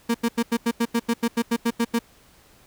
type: tone bursts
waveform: 35% pulse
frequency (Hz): 233.1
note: A#3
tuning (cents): 0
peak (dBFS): -17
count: 14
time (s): 0.09-1.991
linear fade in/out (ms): 10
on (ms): 55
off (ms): 87
effects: pink hiss -55 dBFS RMS until 2.66 s